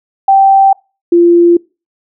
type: tone pair in turn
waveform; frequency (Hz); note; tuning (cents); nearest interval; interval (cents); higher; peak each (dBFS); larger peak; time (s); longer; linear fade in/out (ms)
sine; 780 / 344.4; G5 / F4; -9 / -24; octave + major second; 1415; first; -3; neither; 0.28-0.73 / 1.12-1.57; neither; 5
effects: noise-tail reverb RT60 0.3 s tail -25 dB re dry